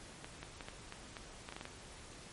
clicks, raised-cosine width 0.3 ms, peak -28 dBFS, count 11, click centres 0.245 / 0.43 / 0.608 / 0.685 / 0.924 / 1.168 / 1.489 / 1.524 / 1.565 / 1.611 / 1.654 s, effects pink hiss -53 dBFS RMS until 2.32 s + MP3 48 kbps

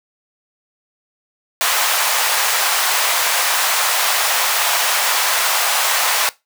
pink high-pass noise, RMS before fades -17 dBFS, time 1.61-6.29 s, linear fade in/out 0 ms, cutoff 720 Hz, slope 24 dB/octave, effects noise-tail reverb RT60 0.2 s tail -19 dB re dry

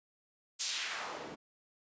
white noise with band-pass filter sweep, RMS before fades -39 dBFS, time 0.59-1.36 s, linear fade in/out 20 ms, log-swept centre 6600 to 270 Hz, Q 1.2, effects resampled to 16000 Hz

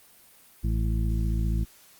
harmonic tone, 55 Hz, A1, in tune, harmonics 1 / 2 / 3 / 4 / 6, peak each -24 / -30 / -34 / -36 / -40 dBFS, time 0.63-1.65 s, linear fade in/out 20 ms, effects white hiss -55 dBFS RMS until 1.99 s + Opus 32 kbps

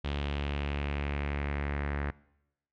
sawtooth tone with low-pass filter sweep, 71.6 Hz, D2, 43 cents flat, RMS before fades -33 dBFS, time 0.04-2.11 s, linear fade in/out 10 ms, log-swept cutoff 3300 to 1800 Hz, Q 2.9, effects noise-tail reverb RT60 0.9 s tail -23 dB re dry

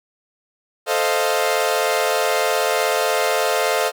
sawtooth chord, F dominant seventh, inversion first, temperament equal, 440 / 523.3 / 622.3 / 698.5 Hz, A4 / C5 / Eb5 / F5, 0 / 0 / 0 / 0 cents, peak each -19 dBFS, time 0.86-3.92 s, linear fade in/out 50 ms, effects none

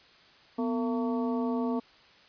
harmonic tone with a mistuned harmonic, 226.6 Hz, A#3, 49 cents flat, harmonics 1 / 2 / 3 / 4 / 5, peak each -28 / -34 / -38 / -40 / -42 dBFS, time 0.58-1.8 s, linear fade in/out 10 ms, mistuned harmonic 1, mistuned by +150 cents, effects white hiss -57 dBFS RMS until 2.28 s + resampled to 11025 Hz

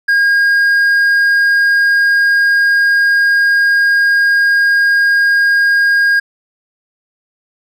sine tone with hard clipping, 1625 Hz, G#6, 38 cents flat, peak -9 dBFS, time 0.08-6.2 s, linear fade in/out 10 ms, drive 3 dB, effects none

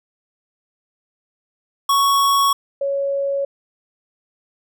square / sine tone pair in turn, 1112 / 556 Hz, C#6 / C#5, +5 / +5 cents, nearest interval octave, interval 1200 cents, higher first, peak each -14 / -18 dBFS, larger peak first, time 1.89-2.53 / 2.81-3.45 s, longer neither, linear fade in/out 5 ms, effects none

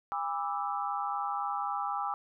sine chord, E dominant seventh, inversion first, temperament equal with one note detuned, 811.2 / 987.8 / 1174.7 / 1318.5 Hz, G#5 / B5 / D6 / E6, -41 / 0 / 0 / 0 cents, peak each -34 / -39 / -36 / -37 dBFS, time 0.12-2.14 s, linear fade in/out 0 ms, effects none

